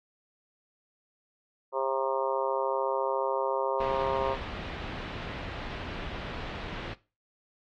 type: harmonic tone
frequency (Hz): 133.9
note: C3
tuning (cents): +40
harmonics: 3 / 4 / 5 / 6 / 7 / 8 / 9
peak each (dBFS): -34 / -30 / -37 / -42 / -32 / -36 / -40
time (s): 1.72-4.37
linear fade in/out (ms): 50
type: low-pass noise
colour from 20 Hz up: pink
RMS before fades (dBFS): -38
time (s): 3.8-6.94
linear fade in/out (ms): 5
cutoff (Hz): 3500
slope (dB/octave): 24
effects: noise-tail reverb RT60 0.3 s tail -18 dB re dry + AAC 48 kbps